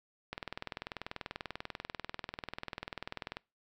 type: click train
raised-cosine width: 0.3 ms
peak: -22 dBFS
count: 63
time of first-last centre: 0.33-3.369 s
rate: 20.4 Hz
effects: noise-tail reverb RT60 0.3 s tail -26 dB re dry